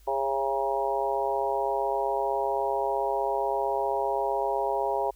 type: harmonic tone with a mistuned harmonic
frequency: 135.6 Hz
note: C#3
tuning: 38 cents flat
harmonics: 3 / 4 / 5 / 6 / 7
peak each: -31 / -31 / -31 / -31 / -31 dBFS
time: 0.07-5.11 s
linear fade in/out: 10 ms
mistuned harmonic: 4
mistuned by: +24 cents
effects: added 50 Hz sine -52 dBFS peak until 5.15 s + white hiss -63 dBFS RMS until 5.15 s